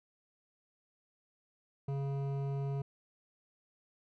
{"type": "tone with hard clipping", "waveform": "sine", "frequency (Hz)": 138.59, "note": "C#3", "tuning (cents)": 0, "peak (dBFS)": -35, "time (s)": [1.88, 2.82], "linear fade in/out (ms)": 5, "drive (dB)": 12, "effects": []}